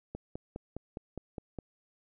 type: click train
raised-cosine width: 2 ms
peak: -25 dBFS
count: 8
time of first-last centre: 0.15-1.587 s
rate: 4.87 Hz
effects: none